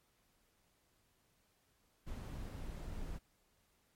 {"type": "noise", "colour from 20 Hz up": "brown", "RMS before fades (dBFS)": -44, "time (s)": [2.06, 3.19], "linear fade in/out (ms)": 20, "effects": ["pink hiss -75 dBFS RMS until 3.95 s", "MP3 64 kbps"]}